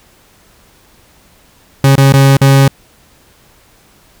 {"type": "tone with dropouts", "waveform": "40% pulse", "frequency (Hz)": 136.8, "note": "C#3", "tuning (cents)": -23, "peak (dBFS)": -3, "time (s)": [1.84, 2.68], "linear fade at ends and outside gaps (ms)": 2, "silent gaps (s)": [[1.955, 1.979], [2.124, 2.138], [2.369, 2.414]], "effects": ["pink hiss -47 dBFS RMS until 4.2 s"]}